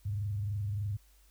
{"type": "tone with frequency modulation", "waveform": "sine", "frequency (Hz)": 102, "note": "G#2", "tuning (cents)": -31, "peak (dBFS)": -31, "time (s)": [0.05, 0.97], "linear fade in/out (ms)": 10, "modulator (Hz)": 23.4, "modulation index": 0.38, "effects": ["added 50 Hz sine -60 dBFS peak until 1.3 s", "white hiss -67 dBFS RMS until 1.3 s"]}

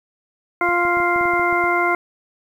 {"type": "harmonic tone", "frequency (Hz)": 349.2, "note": "F4", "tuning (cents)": 0, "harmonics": [1, 2, 3, 4, 6], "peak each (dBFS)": [-22, -22, -22, -22, -22], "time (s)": [0.61, 1.95], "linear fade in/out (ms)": 2}
{"type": "clicks", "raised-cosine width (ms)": 3, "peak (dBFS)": -24, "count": 11, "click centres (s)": [0.689, 0.852, 0.971, 1.002, 1.161, 1.211, 1.255, 1.336, 1.396, 1.527, 1.64]}
{"effects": ["8-bit"]}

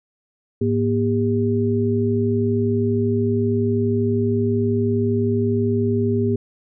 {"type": "tone cluster", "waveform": "sine", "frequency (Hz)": [106.4, 239, 399.9], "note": ["G#2", "A#3", "G4"], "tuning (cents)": [42, 43, 35], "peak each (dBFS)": -21, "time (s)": [0.61, 6.36], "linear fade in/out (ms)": 5, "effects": []}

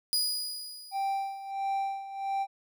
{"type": "tone with exponential decay", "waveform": "sawtooth", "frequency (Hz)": 4919, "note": "D#8", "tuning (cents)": -21, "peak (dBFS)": -21, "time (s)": [0.13, 1.51], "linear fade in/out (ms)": 0, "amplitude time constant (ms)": 300}
{"type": "tone with tremolo", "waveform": "triangle", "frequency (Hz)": 784, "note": "G5", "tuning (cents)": 0, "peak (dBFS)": -25, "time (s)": [0.91, 2.47], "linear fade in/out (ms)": 50, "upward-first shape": "sine", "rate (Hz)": 1.5, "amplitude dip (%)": 75}
{"effects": []}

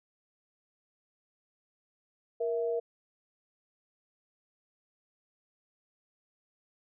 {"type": "tone pair together", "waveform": "sine", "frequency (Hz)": [469, 660], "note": ["A#4", "E5"], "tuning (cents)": [11, 2], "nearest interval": "tritone", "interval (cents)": 591, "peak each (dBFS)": [-29, -35], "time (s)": [2.4, 2.8], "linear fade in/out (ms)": 10, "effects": []}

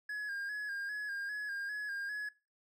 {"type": "tone with vibrato", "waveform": "triangle", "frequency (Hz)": 1650, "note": "G#6", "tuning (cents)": -12, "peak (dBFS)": -35, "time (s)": [0.09, 2.29], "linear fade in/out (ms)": 5, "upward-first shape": "square", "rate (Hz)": 2.5, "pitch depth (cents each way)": 41, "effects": ["noise-tail reverb RT60 0.3 s tail -21 dB re dry"]}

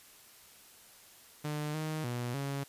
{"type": "tone with pitch steps", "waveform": "sawtooth", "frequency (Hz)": [149.9, 155.9, 121.5, 139.3], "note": ["D3", "D#3", "B2", "C#3"], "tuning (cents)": [36, 4, -28, 9], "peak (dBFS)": -30, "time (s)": [1.44, 2.64], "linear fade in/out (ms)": 10, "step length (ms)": 300, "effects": ["white hiss -57 dBFS RMS until 2.68 s", "resampled to 32000 Hz"]}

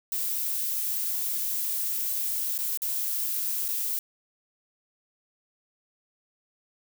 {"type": "noise with dropouts", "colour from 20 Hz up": "violet", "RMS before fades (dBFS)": -29, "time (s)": [0.12, 3.99], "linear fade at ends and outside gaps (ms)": 2, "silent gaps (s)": [[2.58, 2.587], [2.774, 2.819], [3.682, 3.686]], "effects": []}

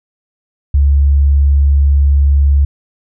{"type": "tone", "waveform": "sine", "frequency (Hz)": 70.4, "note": "C#2", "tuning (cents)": 27, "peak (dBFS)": -6, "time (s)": [0.74, 2.65], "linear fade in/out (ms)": 5, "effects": []}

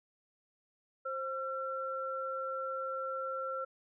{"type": "tone pair together", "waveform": "sine", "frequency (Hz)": [528, 1354.5], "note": ["C5", "E6"], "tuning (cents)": [16, 47], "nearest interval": "octave + major third", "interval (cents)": 1631, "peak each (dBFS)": [-38, -37], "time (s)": [1.05, 3.65], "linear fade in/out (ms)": 10, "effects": []}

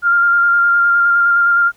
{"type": "tone with vibrato", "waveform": "sine", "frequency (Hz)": 1396.9, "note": "F6", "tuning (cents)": 0, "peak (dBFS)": -9, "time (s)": [0.02, 1.72], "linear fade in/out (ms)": 50, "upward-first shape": "square", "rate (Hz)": 9.7, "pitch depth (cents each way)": 13, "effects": ["pink hiss -53 dBFS RMS until 1.76 s"]}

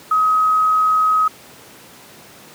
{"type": "tone with quantisation", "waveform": "sine", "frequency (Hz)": 1267, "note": "D#6", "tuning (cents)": 31, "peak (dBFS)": -12, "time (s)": [0.11, 1.28], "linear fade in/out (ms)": 5, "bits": 7, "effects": ["pink hiss -42 dBFS RMS until 2.54 s", "high-pass 150 Hz 12 dB/octave"]}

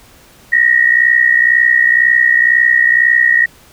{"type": "tone pair together", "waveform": "sine", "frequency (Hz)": [1853, 1915], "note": ["A#6", "A#6"], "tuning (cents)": [-11, 46], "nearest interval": "minor second", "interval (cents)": 57, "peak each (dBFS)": -10, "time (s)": [0.52, 3.46], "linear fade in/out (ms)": 10, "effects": ["pink hiss -44 dBFS RMS until 3.72 s"]}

